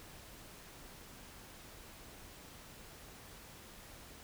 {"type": "silence", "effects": ["pink hiss -54 dBFS RMS until 4.23 s"]}